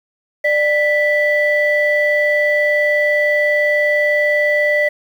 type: tone pair together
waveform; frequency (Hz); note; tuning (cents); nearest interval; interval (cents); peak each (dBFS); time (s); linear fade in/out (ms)
sine; 595 / 1975.5; D5 / B6; +22 / 0; octave + major sixth; 2078; -14; 0.44-4.89; 10
effects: tanh soft clip ceiling -6 dBFS + 7-bit